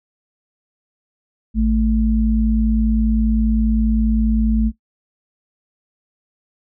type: tone pair together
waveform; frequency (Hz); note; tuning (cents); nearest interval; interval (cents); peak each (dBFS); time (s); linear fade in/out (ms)
sine; 55 / 220; A1 / A3; 0 / 0; 2 octaves; 2400; -16; 1.54-4.72; 50
effects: noise-tail reverb RT60 0.1 s tail -17 dB re dry